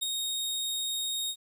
sawtooth tone with ADSR envelope, 3728 Hz, A#7, 1 cent flat, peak -23 dBFS, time 0.01-1.36 s, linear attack 20 ms, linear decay 7 ms, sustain -4 dB, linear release 65 ms, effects 10-bit

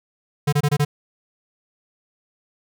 square tone bursts, 146 Hz, D3, 10 cents flat, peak -16 dBFS, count 5, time 0.47-0.85 s, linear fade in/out 10 ms, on 56 ms, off 25 ms, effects none

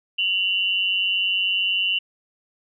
sine tone pair together, 2769 / 2960 Hz, F7 / F#7, -15 / 0 cents, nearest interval minor second, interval 115 cents, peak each -22 dBFS, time 0.18-1.99 s, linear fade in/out 10 ms, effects none

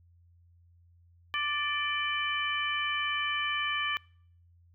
harmonic tone with a mistuned harmonic, 587 Hz, D5, 1 cent flat, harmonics 2 / 3 / 4 / 5, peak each -34 / -34 / -34 / -34 dBFS, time 1.34-3.97 s, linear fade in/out 0 ms, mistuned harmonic 5, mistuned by +45 cents, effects noise-tail reverb RT60 0.6 s tail -25 dB re dry + added 86 Hz sine -58 dBFS peak until 4.74 s

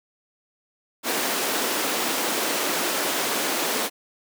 pink high-pass noise, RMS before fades -25 dBFS, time 1.03-3.9 s, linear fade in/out 50 ms, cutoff 260 Hz, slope 24 dB/octave, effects none

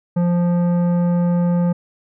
sine tone with tanh clipping, 174.61 Hz, F3, in tune, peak -16 dBFS, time 0.16-1.73 s, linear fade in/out 10 ms, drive 12 dB, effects none

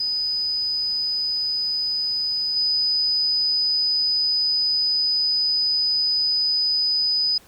sine tone with level steps, 4988 Hz, D#8, 3 cents sharp, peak -21 / -18 dBFS, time 0-7.38 s, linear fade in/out 5 ms, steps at 2.56 s, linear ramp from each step 5 ms, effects pink hiss -51 dBFS RMS until 7.47 s

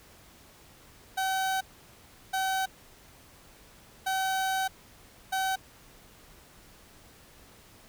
30% pulse tone bursts at uneven times, 763 Hz, G5, 47 cents flat, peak -24 dBFS, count 4, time 1.17-1.61 / 2.33-2.66 / 4.06-4.68 / 5.32-5.56 s, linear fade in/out 10 ms, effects pink hiss -55 dBFS RMS until 7.88 s

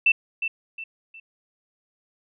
sine tone with echo, 2669 Hz, E7, 21 cents sharp, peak -14 dBFS, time 0.06-0.12 s, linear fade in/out 5 ms, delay 360 ms, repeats 3, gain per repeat -9 dB, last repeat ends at 1.2 s, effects none

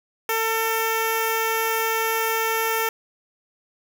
5% pulse tone with notch filter, 449 Hz, A4, 35 cents sharp, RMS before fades -23 dBFS, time 0.29-2.89 s, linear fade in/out 2 ms, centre 4200 Hz, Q 0.6, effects none

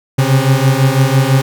40% pulse beating tone pair, 130.81 / 136.81 Hz, C3 / C#3, 0 / -22 cents, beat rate 6 Hz, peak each -11 dBFS, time 0.18-1.42 s, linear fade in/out 10 ms, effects none

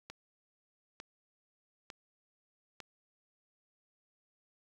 click train, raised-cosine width 0.2 ms, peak -27 dBFS, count 4, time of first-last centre 0.1-2.803 s, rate 1.11 Hz, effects 9-bit

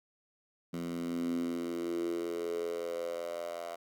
10% pulse tone with high-pass filter sweep, 85.3 Hz, F2, 40 cents flat, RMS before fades -36 dBFS, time 0.73-3.76 s, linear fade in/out 10 ms, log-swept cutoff 200 to 690 Hz, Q 6.7, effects none

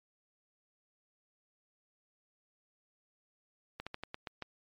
slowing click train, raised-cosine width 0.3 ms, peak -24 dBFS, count 7, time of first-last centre 3.8-4.423 s, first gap 66 ms, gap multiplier 1.18, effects MP3 48 kbps

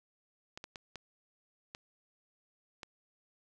clicks, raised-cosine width 0.2 ms, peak -26 dBFS, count 6, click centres 0.575 / 0.641 / 0.758 / 0.957 / 1.749 / 2.832 s, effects none

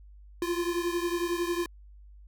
square beating tone pair, 343 / 354 Hz, F4 / F4, -31 / +23 cents, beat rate 11 Hz, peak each -30 / -33 dBFS, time 0.42-1.66 s, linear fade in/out 2 ms, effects added 50 Hz sine -48 dBFS peak until 2.27 s

